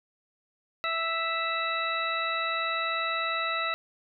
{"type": "harmonic tone with a mistuned harmonic", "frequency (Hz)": 659.3, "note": "E5", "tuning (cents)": 0, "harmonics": [1, 2, 3, 4, 6], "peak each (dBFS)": [-36, -30, -34, -34, -35], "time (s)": [0.84, 3.74], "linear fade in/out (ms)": 0, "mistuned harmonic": 6, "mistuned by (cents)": -30, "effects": []}